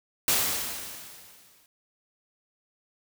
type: noise with exponential decay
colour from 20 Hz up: white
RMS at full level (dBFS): -22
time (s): 0.28-1.66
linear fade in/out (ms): 1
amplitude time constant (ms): 300
effects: none